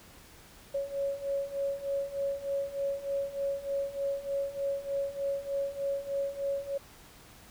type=beating tone pair; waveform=sine; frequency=554 / 557.3 Hz; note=C#5 / C#5; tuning=-1 / +9 cents; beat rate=3.3 Hz; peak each=-35 / -32 dBFS; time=0.74-6.78 s; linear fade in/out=10 ms; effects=pink hiss -54 dBFS RMS until 7.5 s